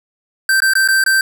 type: tone with dropouts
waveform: square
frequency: 1561 Hz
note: G6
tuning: 8 cents flat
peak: -11 dBFS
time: 0.49-1.21 s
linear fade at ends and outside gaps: 2 ms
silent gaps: 0.603-0.62 / 0.736-0.753 / 0.877-0.886 / 1.039-1.062 s
effects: none